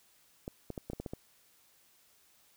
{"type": "clicks", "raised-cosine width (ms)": 2, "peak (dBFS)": -25, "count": 8, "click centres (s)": [0.479, 0.703, 0.778, 0.9, 0.933, 1, 1.062, 1.135], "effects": ["white hiss -66 dBFS RMS until 2.56 s"]}